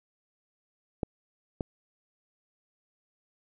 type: clicks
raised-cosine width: 2 ms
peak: -15 / -17 dBFS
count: 2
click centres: 1.032 / 1.608 s
effects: none